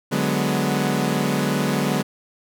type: chord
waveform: sawtooth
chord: G# half-diminished seventh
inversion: second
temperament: equal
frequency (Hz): 146.83 / 185 / 207.7 / 246.9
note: D3 / F#3 / G#3 / B3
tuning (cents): 0 / 0 / 0 / 0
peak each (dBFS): -21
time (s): 0.11-2.03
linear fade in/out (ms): 20
effects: none